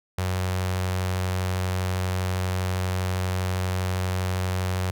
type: tone with notch filter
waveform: sawtooth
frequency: 92.5 Hz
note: F#2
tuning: in tune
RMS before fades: -26 dBFS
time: 0.18-4.91 s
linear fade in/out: 5 ms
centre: 260 Hz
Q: 1.1
effects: none